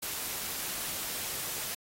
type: noise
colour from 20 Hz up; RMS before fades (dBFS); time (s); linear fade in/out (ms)
white; -36; 0.02-1.75; 10
effects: AAC 48 kbps